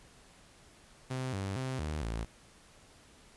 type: tone with pitch steps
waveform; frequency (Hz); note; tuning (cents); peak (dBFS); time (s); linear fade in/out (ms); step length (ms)
sawtooth; 129.6 / 97.4 / 130.6 / 76.5 / 55.9; C3 / G2 / C3 / D#2 / A1; -16 / -11 / -3 / -29 / +28; -30; 1.1-2.25; 10; 230
effects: pink hiss -59 dBFS RMS until 3.36 s + resampled to 24000 Hz